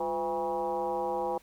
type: tone with frequency modulation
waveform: sine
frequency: 659.3 Hz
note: E5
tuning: in tune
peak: -28 dBFS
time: 0-1.38 s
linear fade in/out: 5 ms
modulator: 153 Hz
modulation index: 2
effects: pink hiss -60 dBFS RMS until 1.42 s